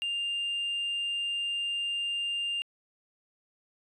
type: tone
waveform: sine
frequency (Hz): 2800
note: F7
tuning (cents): +4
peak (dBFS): -27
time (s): 0.02-2.62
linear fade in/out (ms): 0
effects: tanh soft clip ceiling -27 dBFS